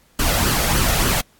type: noise with flanger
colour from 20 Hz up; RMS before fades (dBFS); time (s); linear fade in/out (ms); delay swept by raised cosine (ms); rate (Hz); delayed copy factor
pink; -18; 0.19-1.21; 5; 0.65 to 1.57; 3.4; +0.55
effects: pink hiss -56 dBFS RMS until 1.39 s + AAC 64 kbps